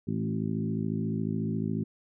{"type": "harmonic tone with a mistuned harmonic", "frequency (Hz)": 54.1, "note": "A1", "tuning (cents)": -29, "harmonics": [2, 3, 4, 5, 6, 7], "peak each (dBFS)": [-35, -32, -32, -37, -40, -40], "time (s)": [0.07, 1.84], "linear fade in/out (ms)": 10, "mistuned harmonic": 5, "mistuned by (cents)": -16, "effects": []}